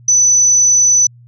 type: tone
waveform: sine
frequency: 5990 Hz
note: F#8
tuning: 20 cents sharp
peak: -7 dBFS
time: 0.08-1.07 s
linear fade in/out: 5 ms
effects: added 120 Hz sine -39 dBFS peak until 1.27 s